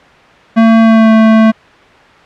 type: tone with pitch glide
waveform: square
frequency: 225.5 to 221.2 Hz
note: A3 to A3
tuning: +43 to +9 cents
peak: -4 dBFS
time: 0.56-1.52 s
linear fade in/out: 20 ms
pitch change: -34 cents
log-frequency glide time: 0.79-1.12 s
effects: white hiss -39 dBFS RMS until 2.25 s + low-pass 2000 Hz 12 dB/octave